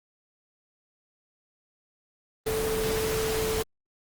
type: tone in noise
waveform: sine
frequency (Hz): 440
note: A4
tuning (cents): 0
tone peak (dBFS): -27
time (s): 2.46-3.63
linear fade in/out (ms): 10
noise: pink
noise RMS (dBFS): -31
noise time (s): 2.46-3.63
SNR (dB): +1
effects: Opus 24 kbps